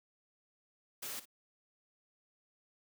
white noise with echo, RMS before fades -42 dBFS, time 1.02-1.2 s, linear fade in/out 10 ms, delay 56 ms, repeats 1, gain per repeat -15 dB, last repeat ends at 1.256 s, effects high-pass 150 Hz 12 dB/octave

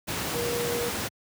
sine tone in noise, 476 Hz, A#4, 36 cents sharp, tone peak -28 dBFS, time 0.34-0.9 s, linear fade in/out 20 ms, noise pink, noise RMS -30 dBFS, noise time 0.07-1.09 s, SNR -1 dB, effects high-pass 100 Hz 12 dB/octave

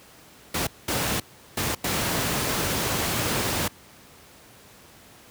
pink noise bursts at uneven times, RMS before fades -25 dBFS, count 4, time 0.54-0.67 / 0.88-1.2 / 1.57-1.75 / 1.84-3.68 s, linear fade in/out 5 ms, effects pink hiss -50 dBFS RMS until 5.3 s + high-pass 80 Hz 12 dB/octave

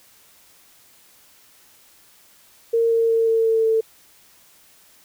sine tone with pitch steps, 460 / 457.1 / 454.2 / 451.3 / 448.5 / 445.6 Hz, A#4 / A#4 / A#4 / A4 / A4 / A4, -23 / -34 / -45 / +44 / +33 / +22 cents, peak -15 dBFS, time 2.73-3.81 s, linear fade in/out 10 ms, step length 180 ms, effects white hiss -53 dBFS RMS until 5.04 s

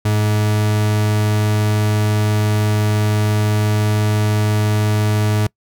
40% pulse tone, 105.9 Hz, G#2, 34 cents sharp, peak -13 dBFS, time 0.05-5.47 s, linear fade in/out 5 ms, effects noise-tail reverb RT60 0.1 s tail -25 dB re dry

